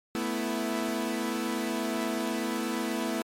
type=chord; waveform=sawtooth; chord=A suspended second; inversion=none; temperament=equal with one note detuned; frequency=220 / 248.2 / 329.6 Hz; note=A3 / B3 / E4; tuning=0 / +9 / 0 cents; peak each=-29 dBFS; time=0.15-3.22 s; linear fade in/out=0 ms; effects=MP3 64 kbps